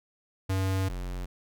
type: tone pair in turn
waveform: square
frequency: 95.3 / 45.14 Hz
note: G2 / F#1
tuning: -48 / -42 cents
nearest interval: octave + minor second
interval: 1294 cents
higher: first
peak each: -26 / -33 dBFS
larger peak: first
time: 0.49-0.89 / 0.89-1.26 s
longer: first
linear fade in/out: 10 ms
effects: none